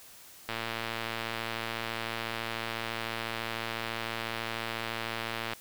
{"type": "click train", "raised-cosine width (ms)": 0.3, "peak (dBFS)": -17, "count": 576, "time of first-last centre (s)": [0.49, 5.534], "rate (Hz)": 114, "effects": ["white hiss -52 dBFS RMS until 5.6 s"]}